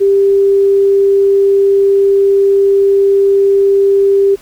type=tone; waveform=sine; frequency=395.2 Hz; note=G4; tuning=14 cents sharp; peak=-6 dBFS; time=0-4.36 s; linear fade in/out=20 ms; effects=pink hiss -42 dBFS RMS until 4.41 s